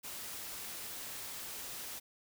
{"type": "noise", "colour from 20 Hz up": "white", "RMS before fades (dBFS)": -44, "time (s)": [0.03, 2], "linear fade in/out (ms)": 20, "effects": []}